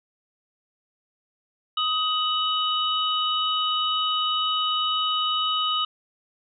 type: tone cluster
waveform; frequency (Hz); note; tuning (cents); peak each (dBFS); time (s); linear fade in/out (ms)
sine; 1254 / 2974 / 3765; D#6 / F#7 / A#7; +13 / +8 / +16; -25 / -25 / -29; 1.77-5.85; 5
effects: none